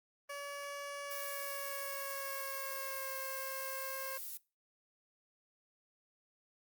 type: tone with pitch glide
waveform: 15% pulse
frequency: 569 to 534 Hz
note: C#5 to C5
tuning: +45 to +35 cents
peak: -35 dBFS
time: 0.29-4.18 s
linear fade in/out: 10 ms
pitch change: -110 cents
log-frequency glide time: 1.05-3.16 s
type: noise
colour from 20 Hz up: violet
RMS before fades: -44 dBFS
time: 1.11-4.37 s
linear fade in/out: 0 ms
effects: noise-tail reverb RT60 0.3 s tail -22 dB re dry + Opus 32 kbps